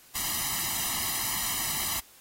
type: noise with comb filter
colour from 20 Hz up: white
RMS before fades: -30 dBFS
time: 0.15-2 s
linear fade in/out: 5 ms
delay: 1 ms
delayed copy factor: +1
effects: white hiss -55 dBFS RMS until 2.2 s + AAC 48 kbps